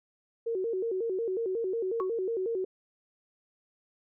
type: tone with vibrato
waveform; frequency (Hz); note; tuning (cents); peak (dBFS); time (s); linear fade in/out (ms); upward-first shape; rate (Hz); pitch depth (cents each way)
sine; 415.3; G#4; 0; -28; 0.46-2.65; 10; square; 5.5; 180
type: tone with exponential decay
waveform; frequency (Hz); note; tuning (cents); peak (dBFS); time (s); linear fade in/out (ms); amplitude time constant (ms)
sine; 1108.7; C#6; 0; -28; 2-2.11; 0; 22
effects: none